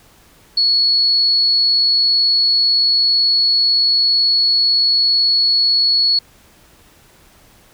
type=tone; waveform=sine; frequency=4379 Hz; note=C#8; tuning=22 cents flat; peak=-11 dBFS; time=0.57-6.19 s; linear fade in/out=5 ms; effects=pink hiss -49 dBFS RMS until 7.73 s